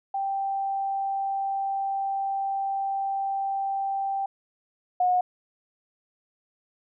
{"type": "tone pair in turn", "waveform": "sine", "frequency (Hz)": [784, 725.5], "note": ["G5", "F#5"], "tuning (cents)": [0, -34], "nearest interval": "minor second", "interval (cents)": 134, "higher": "first", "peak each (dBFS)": [-25, -19], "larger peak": "second", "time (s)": [[0.14, 4.26], [5, 5.21]], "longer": "first", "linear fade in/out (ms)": 5, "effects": []}